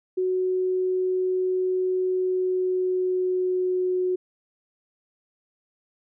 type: tone with pitch glide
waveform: sine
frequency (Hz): 370 to 366.2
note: F#4 to F#4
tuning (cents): 0 to -18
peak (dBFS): -21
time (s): 0.17-4.16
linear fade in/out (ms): 10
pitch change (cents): -18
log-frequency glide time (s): 2.08-4.03
effects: none